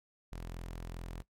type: tone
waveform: sawtooth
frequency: 42.48 Hz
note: F1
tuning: 47 cents flat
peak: -37 dBFS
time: 0.32-1.22 s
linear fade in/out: 0 ms
effects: noise-tail reverb RT60 0.1 s tail -17 dB re dry + MP3 64 kbps